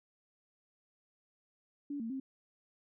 sine tone with pitch steps, 286.4 / 227.1 / 266.4 Hz, D4 / A#3 / C4, -43 / -45 / +31 cents, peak -36 dBFS, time 1.9-2.2 s, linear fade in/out 5 ms, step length 100 ms, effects none

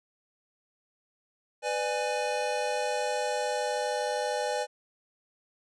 square chord, G# diminished, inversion first, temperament just, 498.4 / 598 / 830.6 Hz, B4 / D5 / G#5, +16 / +31 / 0 cents, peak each -33 dBFS, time 1.62-4.67 s, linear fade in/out 50 ms, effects resampled to 22050 Hz

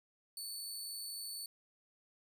20% pulse tone, 4474 Hz, C#8, 15 cents sharp, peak -36 dBFS, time 0.37-1.46 s, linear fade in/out 2 ms, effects none

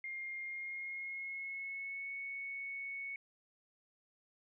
sine tone with pitch glide, 2121 to 2216 Hz, C7 to C#7, +23 to -1 cents, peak -40 dBFS, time 0.04-3.16 s, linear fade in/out 2 ms, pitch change +76 cents, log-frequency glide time 0.44-2.12 s, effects none

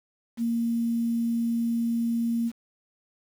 sine tone with quantisation, 232.4 Hz, A#3, 5 cents flat, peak -23 dBFS, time 0.37-2.52 s, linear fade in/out 50 ms, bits 8, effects none

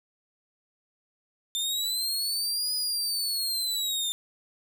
sawtooth linear two-way sweep, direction up then down, 3578 to 4978 to 3578 Hz, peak -24 dBFS, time 1.55-4.12 s, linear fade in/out 0 ms, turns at 2.74 s, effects none

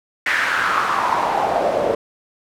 pink noise with band-pass filter sweep, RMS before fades -19 dBFS, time 0.26-1.95 s, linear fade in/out 5 ms, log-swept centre 1900 to 510 Hz, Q 3.7, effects none

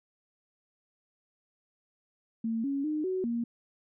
sine tone with pitch steps, 226.2 / 277.7 / 305.2 / 373.3 / 234.6 Hz, A3 / C#4 / D#4 / F#4 / A#3, +48 / +3 / -33 / +15 / +11 cents, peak -28 dBFS, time 2.44-3.44 s, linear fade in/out 5 ms, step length 200 ms, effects none

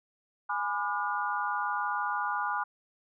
sine chord, G# diminished seventh, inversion none, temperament just, 830.6 / 996.7 / 1196.1 / 1435.3 Hz, G#5 / B5 / D6 / F6, 0 / +16 / +31 / +47 cents, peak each -34 dBFS, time 0.49-2.64 s, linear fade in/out 10 ms, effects none

